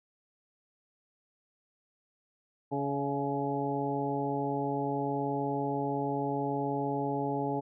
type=harmonic tone with a mistuned harmonic; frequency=140.7 Hz; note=C#3; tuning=26 cents sharp; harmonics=1 / 2 / 3 / 4 / 5 / 6; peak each=-37 / -34 / -35 / -40 / -39 / -35 dBFS; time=2.71-7.61 s; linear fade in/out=20 ms; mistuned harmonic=5; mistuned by=-36 cents; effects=none